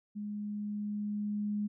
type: tone with level ramp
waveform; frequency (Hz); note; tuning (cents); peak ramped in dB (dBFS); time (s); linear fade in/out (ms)
sine; 207.8; G#3; +1; -36 to -30; 0.15-1.68; 20
effects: none